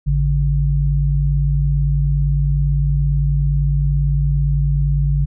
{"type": "tone pair together", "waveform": "sine", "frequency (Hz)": [53.68, 143.3], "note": ["A1", "D3"], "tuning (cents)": [-42, -42], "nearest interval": "octave + perfect fourth", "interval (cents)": 1700, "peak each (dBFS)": -16, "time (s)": [0.06, 5.26], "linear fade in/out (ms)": 20, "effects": []}